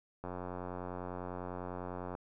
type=click train; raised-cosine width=1 ms; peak=-27 dBFS; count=173; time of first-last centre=0.24-2.151 s; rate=90 Hz; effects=none